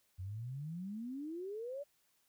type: exponential sweep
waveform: sine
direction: up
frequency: 88.4 to 590 Hz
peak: -40 dBFS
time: 0.18-1.84 s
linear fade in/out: 20 ms
effects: white hiss -75 dBFS RMS until 2.28 s